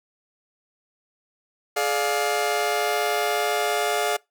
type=chord; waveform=sawtooth; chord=D diminished; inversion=second; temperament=just; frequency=422.9 / 587.3 / 704.8 Hz; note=Ab4 / D5 / F5; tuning=+31 / 0 / +16 cents; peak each=-22 / -24 / -21 dBFS; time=1.76-4.17 s; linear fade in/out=10 ms; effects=noise-tail reverb RT60 0.2 s tail -24 dB re dry